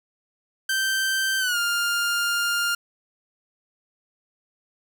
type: tone with pitch glide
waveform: sawtooth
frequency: 1558 to 1404.1 Hz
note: G6 to F6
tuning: -11 to +9 cents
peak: -18 dBFS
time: 0.69-2.75 s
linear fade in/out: 5 ms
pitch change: -180 cents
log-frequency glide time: 1.39-1.58 s
effects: 9-bit